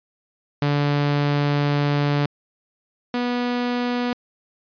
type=tone pair in turn; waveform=sawtooth; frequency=144.7 / 244.3 Hz; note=D3 / B3; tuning=-25 / -19 cents; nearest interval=major sixth; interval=906 cents; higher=second; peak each=-14 / -17 dBFS; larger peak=first; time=0.62-2.26 / 3.14-4.13 s; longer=first; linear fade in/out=2 ms; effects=resampled to 11025 Hz